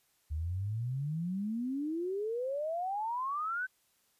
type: exponential sweep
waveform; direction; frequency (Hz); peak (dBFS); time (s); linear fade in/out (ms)
sine; up; 73.42 to 1552; -32; 0.3-3.67; 20
effects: white hiss -72 dBFS RMS until 4.19 s + resampled to 32000 Hz